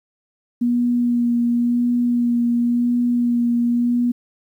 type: tone with vibrato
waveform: sine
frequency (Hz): 240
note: B3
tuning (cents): -49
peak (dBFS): -15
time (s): 0.61-4.12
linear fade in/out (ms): 10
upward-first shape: sine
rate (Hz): 0.94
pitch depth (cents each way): 16
effects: 9-bit